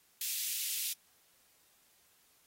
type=high-pass noise; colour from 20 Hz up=white; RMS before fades=-36 dBFS; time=0.21-0.93 s; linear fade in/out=2 ms; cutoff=2500 Hz; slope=24 dB/octave; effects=white hiss -68 dBFS RMS until 2.46 s + AAC 48 kbps